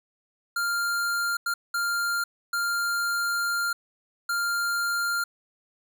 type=tone bursts at uneven times; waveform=square; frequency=1396.9 Hz; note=F6; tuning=in tune; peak=-25 dBFS; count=5; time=0.56-1.37 / 1.46-1.54 / 1.74-2.24 / 2.53-3.73 / 4.29-5.24 s; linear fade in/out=5 ms; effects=none